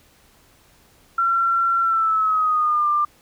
sine tone with pitch glide, 1361 to 1191.7 Hz, F6 to D6, -45 to +25 cents, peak -16 dBFS, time 1.18-3.05 s, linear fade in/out 5 ms, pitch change -230 cents, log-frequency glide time 1.81-2.88 s, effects pink hiss -55 dBFS RMS until 3.21 s

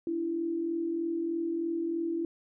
sine tone pair together, 291.4 / 334.6 Hz, D4 / E4, -13 / +26 cents, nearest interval major second, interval 239 cents, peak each -38 / -29 dBFS, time 0.07-2.25 s, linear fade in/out 2 ms, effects none

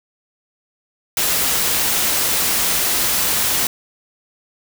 white noise, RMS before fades -18 dBFS, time 1.17-3.67 s, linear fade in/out 2 ms, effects none

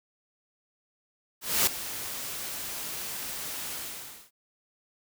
white noise with ADSR envelope, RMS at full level -22 dBFS, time 1.41-4.31 s, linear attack 260 ms, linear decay 5 ms, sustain -14 dB, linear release 560 ms, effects none

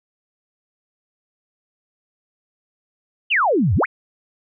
sine exponential two-way sweep, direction down then up, 3164 to 77.78 to 2660 Hz, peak -14 dBFS, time 3.3-3.86 s, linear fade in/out 20 ms, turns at 3.75 s, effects none

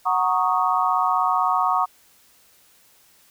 sine chord, D# minor seventh, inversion first, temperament equal, 740 / 932.3 / 1108.7 / 1244.5 Hz, F#5 / A#5 / C#6 / D#6, 0 / 0 / 0 / 0 cents, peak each -23 / -24 / -22 / -24 dBFS, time 0.05-1.86 s, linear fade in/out 20 ms, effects white hiss -56 dBFS RMS until 3.3 s

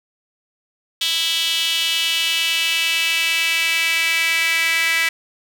sawtooth tone with high-pass filter sweep, 328.9 Hz, E4, 4 cents flat, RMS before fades -19 dBFS, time 1.01-5.09 s, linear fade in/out 5 ms, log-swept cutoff 3300 to 2100 Hz, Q 4.3, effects none

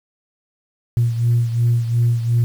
sine beating tone pair, 117.7 / 120.5 Hz, A#2 / B2, +17 / -42 cents, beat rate 2.8 Hz, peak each -14 / -20 dBFS, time 0.97-2.44 s, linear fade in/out 0 ms, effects tanh soft clip ceiling -9 dBFS + 7-bit

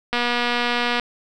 click train, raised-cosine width 0.3 ms, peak -6 dBFS, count 210, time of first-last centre 0.13-0.997 s, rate 241 Hz, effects none

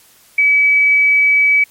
sine tone, 2286 Hz, D7, 47 cents flat, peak -8 dBFS, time 0.38-1.64 s, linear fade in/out 5 ms, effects white hiss -48 dBFS RMS until 1.7 s + MP3 64 kbps

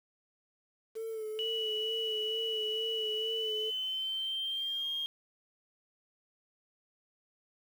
sine tone with vibrato, 440.2 Hz, A4, 1 cent sharp, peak -35 dBFS, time 0.95-3.71 s, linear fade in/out 20 ms, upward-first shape sine, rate 2.2 Hz, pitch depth 39 cents each way
sine tone with pitch glide, 2943 to 3228 Hz, F#7 to G#7, -10 to -50 cents, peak -32 dBFS, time 1.39-5.06 s, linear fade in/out 0 ms, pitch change +160 cents, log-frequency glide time 3.18-4.86 s
effects tanh soft clip ceiling -23 dBFS + 9-bit

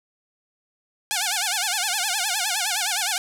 5% pulse tone with vibrato, 784 Hz, G5, in tune, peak -10 dBFS, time 1.11-3.18 s, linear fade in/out 0 ms, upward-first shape sine, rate 9.7 Hz, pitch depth 190 cents each way, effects none

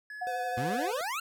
triangle tone, 1700 Hz, G#6, 40 cents sharp, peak -38 dBFS, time 0.1-0.87 s, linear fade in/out 2 ms
sine tone with tremolo, 728 Hz, F#5, 28 cents flat, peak -30 dBFS, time 0.21-0.91 s, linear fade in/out 10 ms, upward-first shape triangle, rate 16 Hz, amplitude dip 35%
square tone with vibrato, 508 Hz, B4, 49 cents sharp, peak -38 dBFS, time 0.27-1.01 s, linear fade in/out 0 ms, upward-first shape sine, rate 12 Hz, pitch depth 28 cents each way
25% pulse exponential sweep, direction up, 111.6 to 1414 Hz, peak -28 dBFS, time 0.57-1.2 s, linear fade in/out 5 ms
effects none

